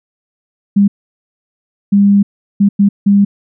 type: tone bursts at uneven times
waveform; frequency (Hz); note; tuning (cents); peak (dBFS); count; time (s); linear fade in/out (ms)
sine; 200.9; G3; +43; -5; 5; 0.76-0.88 / 1.92-2.23 / 2.6-2.69 / 2.79-2.89 / 3.06-3.25; 10
effects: none